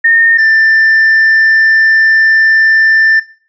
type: tone pair in turn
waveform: sine / triangle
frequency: 1828 / 1780.1 Hz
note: A#6 / A6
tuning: -34 / +20 cents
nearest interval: unison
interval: 46 cents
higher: first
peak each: -4 dBFS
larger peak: neither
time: 0.04-0.38 / 0.38-3.2 s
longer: second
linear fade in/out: 10 ms
effects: noise-tail reverb RT60 0.4 s tail -18 dB re dry + resampled to 16000 Hz